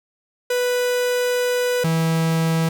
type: tone pair in turn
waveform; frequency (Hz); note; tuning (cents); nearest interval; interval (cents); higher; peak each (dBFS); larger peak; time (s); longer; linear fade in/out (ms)
45% pulse; 493.9 / 163.07; B4 / E3; 0 / -18; octave + perfect fifth; 1918; first; -18 / -17; second; 0.5-1.84 / 1.84-2.69; first; 5
effects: none